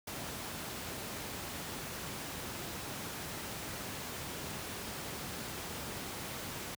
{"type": "noise", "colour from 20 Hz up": "pink", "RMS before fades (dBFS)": -41, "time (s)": [0.07, 6.75], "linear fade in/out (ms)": 5, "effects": ["high-pass 80 Hz 12 dB/octave"]}